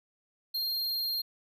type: tone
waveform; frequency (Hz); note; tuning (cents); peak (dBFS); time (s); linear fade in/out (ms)
square; 4207; C8; +9; -30; 0.54-1.22; 10
effects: none